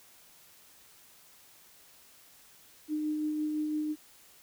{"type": "tone with tremolo", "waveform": "sine", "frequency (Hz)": 304.5, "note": "D#4", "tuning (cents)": -37, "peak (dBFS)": -28, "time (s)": [2.88, 3.96], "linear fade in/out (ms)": 50, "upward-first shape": "sine", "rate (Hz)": 5.9, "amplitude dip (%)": 25, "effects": ["white hiss -58 dBFS RMS until 4.42 s"]}